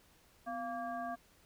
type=harmonic tone with a mistuned harmonic; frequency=231.3 Hz; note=A#3; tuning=13 cents flat; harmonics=1 / 3 / 5 / 7; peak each=-45 / -39 / -45 / -48 dBFS; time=0.46-1.16 s; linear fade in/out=20 ms; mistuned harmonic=1; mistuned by=+140 cents; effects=pink hiss -66 dBFS RMS until 1.45 s